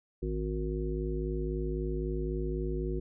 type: harmonic tone with a mistuned harmonic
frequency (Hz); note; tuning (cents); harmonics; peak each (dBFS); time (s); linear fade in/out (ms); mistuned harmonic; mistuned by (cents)
51.91; G#1; 0; 1 / 3 / 5 / 7 / 9; -33 / -38 / -41 / -35 / -43; 0.22-3; 10; 1; +120
effects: none